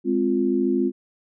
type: chord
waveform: sine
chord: F minor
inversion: first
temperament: equal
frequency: 207.7 / 261.6 / 349.2 Hz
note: Ab3 / C4 / F4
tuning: 0 / 0 / 0 cents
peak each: -25 / -22 / -22 dBFS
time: 0.04-0.92 s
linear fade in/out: 50 ms
effects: none